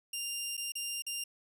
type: tone with dropouts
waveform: 15% pulse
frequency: 2794 Hz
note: F7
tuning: in tune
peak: -28 dBFS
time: 0.13-1.24 s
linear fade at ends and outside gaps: 5 ms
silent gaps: 0.569-0.576 / 0.721-0.753 / 1.022-1.065 s
effects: none